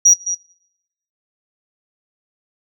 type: tone with echo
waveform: sine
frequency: 5760 Hz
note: F#8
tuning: 47 cents flat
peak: -5 dBFS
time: 0.05-0.14 s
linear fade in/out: 10 ms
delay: 210 ms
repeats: 1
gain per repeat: -13 dB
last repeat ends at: 0.35 s
effects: noise-tail reverb RT60 0.9 s tail -25 dB re dry + tanh soft clip ceiling -2 dBFS